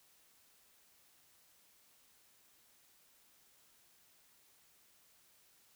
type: silence
effects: white hiss -68 dBFS RMS until 5.75 s